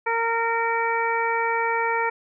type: harmonic tone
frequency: 460 Hz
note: A#4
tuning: 23 cents flat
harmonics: 1 / 2 / 3 / 4 / 5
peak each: -27 / -24 / -29 / -29 / -29 dBFS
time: 0.06-2.1 s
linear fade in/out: 10 ms
effects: none